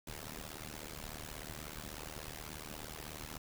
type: noise with amplitude modulation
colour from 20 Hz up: pink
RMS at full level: -42 dBFS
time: 0.07-3.38 s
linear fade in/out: 5 ms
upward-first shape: sine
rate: 76.5 Hz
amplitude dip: 100%
effects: none